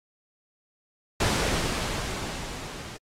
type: noise with level ramp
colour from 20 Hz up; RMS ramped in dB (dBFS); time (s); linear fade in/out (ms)
pink; -24 to -41; 1.2-2.97; 5
effects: low-pass 8000 Hz 12 dB/octave + AAC 48 kbps